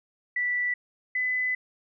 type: tone pair in turn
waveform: sine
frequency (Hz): 1967 / 2008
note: B6 / B6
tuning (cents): -7 / +28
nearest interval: unison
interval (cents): 35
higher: second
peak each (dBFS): -24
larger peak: neither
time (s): 0.36-0.74 / 1.15-1.55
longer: second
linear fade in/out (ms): 5
effects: none